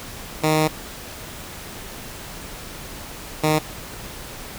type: tone pair in turn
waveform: 10% pulse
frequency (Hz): 155.56 / 154.57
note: D#3 / D#3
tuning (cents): 0 / -11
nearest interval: unison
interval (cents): 11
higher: first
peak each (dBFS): -8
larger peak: neither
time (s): 0.43-0.68 / 3.43-3.59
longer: first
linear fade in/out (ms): 10
effects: pink hiss -36 dBFS RMS until 4.58 s